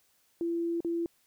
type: tone with dropouts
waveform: sine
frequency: 337.9 Hz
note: E4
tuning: 43 cents sharp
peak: -28 dBFS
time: 0.41-1.06 s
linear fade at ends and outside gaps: 1 ms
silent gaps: 0.805-0.847 s
effects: white hiss -69 dBFS RMS until 1.26 s